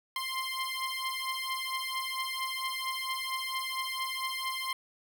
15% pulse beating tone pair, 1046.5 / 1050.9 Hz, C6 / C6, 0 / +7 cents, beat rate 4.4 Hz, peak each -29 dBFS, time 0.16-4.73 s, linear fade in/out 2 ms, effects none

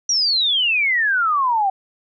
sine exponential sweep, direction down, 5850 to 756 Hz, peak -15 dBFS, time 0.09-1.7 s, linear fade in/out 5 ms, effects none

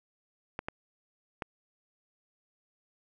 clicks, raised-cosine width 0.5 ms, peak -19 dBFS, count 3, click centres 0.591 / 0.685 / 1.422 s, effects none

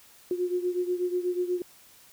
sine beating tone pair, 356.6 / 364.8 Hz, F4 / F#4, +36 / -24 cents, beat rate 8.2 Hz, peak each -27 / -31 dBFS, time 0.31-1.62 s, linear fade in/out 2 ms, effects white hiss -55 dBFS RMS until 2.12 s

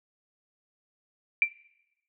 sine tone with exponential decay, 2352 Hz, D7, 2 cents sharp, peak -14 dBFS, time 1.42-1.5 s, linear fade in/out 1 ms, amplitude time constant 16 ms, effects noise-tail reverb RT60 0.9 s tail -20 dB re dry

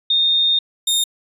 sine / sawtooth tone pair in turn, 3666 / 3666 Hz, A#7 / A#7, -30 / -30 cents, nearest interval unison, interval 0 cents, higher neither, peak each -13 / -12 dBFS, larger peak second, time 0.1-0.59 / 0.87-1.04 s, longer first, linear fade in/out 5 ms, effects resampled to 32000 Hz

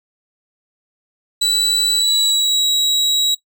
35% pulse tone with pitch glide, 3951 to 3863 Hz, B7 to B7, 0 to -39 cents, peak -12 dBFS, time 1.41-3.35 s, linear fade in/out 10 ms, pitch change -39 cents, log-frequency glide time 1.94-2.65 s, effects noise-tail reverb RT60 0.1 s tail -17 dB re dry

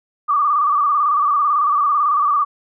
sine tone with vibrato, 1174.7 Hz, D6, in tune, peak -13 dBFS, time 0.28-2.45 s, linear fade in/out 20 ms, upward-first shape square, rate 18 Hz, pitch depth 58 cents each way, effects none

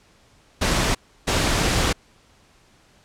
pink noise bursts at uneven times, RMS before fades -20 dBFS, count 2, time 0.61-0.95 / 1.27-1.93 s, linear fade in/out 10 ms, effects pink hiss -56 dBFS RMS until 3.04 s + low-pass 8000 Hz 12 dB/octave

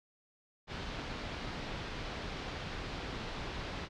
pink low-pass noise, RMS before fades -41 dBFS, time 0.67-3.89 s, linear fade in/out 50 ms, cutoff 4600 Hz, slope 24 dB/octave, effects none

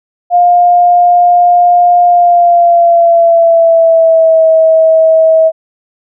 sine tone with pitch glide, 706 to 643.7 Hz, F5 to E5, +19 to -41 cents, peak -3 dBFS, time 0.3-5.52 s, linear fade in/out 50 ms, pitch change -160 cents, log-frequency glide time 2.04-4.47 s, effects none

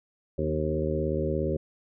harmonic tone with a mistuned harmonic, 77.1 Hz, D#2, 15 cents flat, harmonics 1 / 2 / 3 / 4 / 5 / 6 / 7, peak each -32 / -32 / -35 / -35 / -31 / -35 / -32 dBFS, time 0.38-1.57 s, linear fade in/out 5 ms, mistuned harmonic 3, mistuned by +30 cents, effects none

